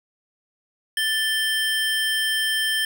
square tone pair together, 1760 / 3136 Hz, A6 / G7, 0 / 0 cents, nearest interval minor seventh, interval 1000 cents, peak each -24 dBFS, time 0.97-2.85 s, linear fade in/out 2 ms, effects none

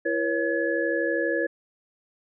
sine tone cluster, 334.7 / 479.7 / 552 / 1700 Hz, E4 / A#4 / C#5 / G#6, +26 / +50 / -7 / +40 cents, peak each -28 dBFS, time 0.05-1.47 s, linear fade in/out 10 ms, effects none

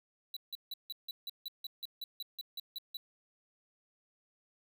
square tone bursts, 3951 Hz, B7, in tune, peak -39 dBFS, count 15, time 0.34-2.97 s, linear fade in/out 2 ms, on 26 ms, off 160 ms, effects none

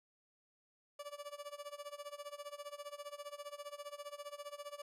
30% pulse tone with tremolo, 580 Hz, D5, 22 cents flat, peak -40 dBFS, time 0.99-4.82 s, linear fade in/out 5 ms, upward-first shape sine, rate 15 Hz, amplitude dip 90%, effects resampled to 32000 Hz

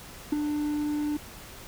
triangle tone with ADSR envelope, 296.9 Hz, D4, 19 cents sharp, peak -17 dBFS, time 0.32-1.17 s, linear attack 7 ms, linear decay 12 ms, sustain -7 dB, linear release 5 ms, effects pink hiss -45 dBFS RMS until 1.67 s

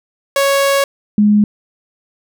sawtooth / sine tone pair in turn, 554.4 / 208.6 Hz, C#5 / G#3, 0 / +8 cents, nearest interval octave + perfect fourth, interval 1692 cents, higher first, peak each -7 dBFS, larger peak neither, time 0.36-0.84 / 1.18-1.44 s, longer first, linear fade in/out 2 ms, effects none

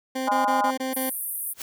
20% pulse tone bursts, 261.6 Hz, C4, in tune, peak -21 dBFS, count 6, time 0.15-1.1 s, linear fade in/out 10 ms, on 140 ms, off 22 ms
harmonic tone, 204.6 Hz, G#3, 26 cents flat, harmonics 3 / 4 / 5 / 6 / 7, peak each -32 / -22 / -25 / -36 / -32 dBFS, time 0.27-0.71 s, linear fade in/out 10 ms
white band-pass noise, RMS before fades -31 dBFS, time 0.92-1.54 s, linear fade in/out 20 ms, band 9100 to 15000 Hz, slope 96 dB/octave
white noise with exponential growth, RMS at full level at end -29 dBFS, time 1.53-1.62 s, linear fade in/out 2 ms, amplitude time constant 18 ms
effects none

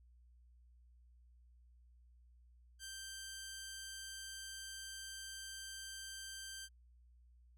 10% pulse tone, 1568 Hz, G6, in tune, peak -38 dBFS, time 2.79-6.69 s, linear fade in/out 50 ms, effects added 60 Hz sine -62 dBFS peak until 7.57 s

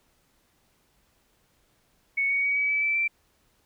sine tone with pitch steps, 2217 / 2238 / 2258 / 2279 / 2300 / 2322 / 2343 Hz, C#7 / C#7 / C#7 / C#7 / D7 / D7 / D7, 0 / +16 / +31 / +47 / -37 / -20 / -5 cents, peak -22 dBFS, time 2.17-3.08 s, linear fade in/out 10 ms, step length 130 ms, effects pink hiss -67 dBFS RMS until 3.65 s

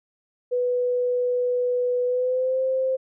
sine tone with pitch glide, 493.9 to 523.3 Hz, B4 to C5, 0 to 0 cents, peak -20 dBFS, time 0.51-2.97 s, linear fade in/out 20 ms, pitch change +100 cents, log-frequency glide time 2.05-2.61 s, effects none

